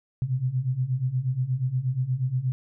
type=beating tone pair; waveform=sine; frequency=123.47 / 131.87 Hz; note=B2 / C3; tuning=0 / +14 cents; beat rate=8.4 Hz; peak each=-28 / -25 dBFS; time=0.22-2.52 s; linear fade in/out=0 ms; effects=none